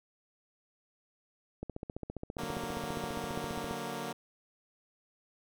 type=click train; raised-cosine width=2 ms; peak=-25 dBFS; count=32; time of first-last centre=1.63-3.711 s; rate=14.9 Hz
type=chord; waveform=10% pulse; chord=D augmented; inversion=none; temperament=equal; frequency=146.83 / 185 / 233.1 Hz; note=D3 / F#3 / A#3; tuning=0 / 0 / 0 cents; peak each=-34 / -34 / -31 dBFS; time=2.38-4.13 s; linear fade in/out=10 ms
effects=none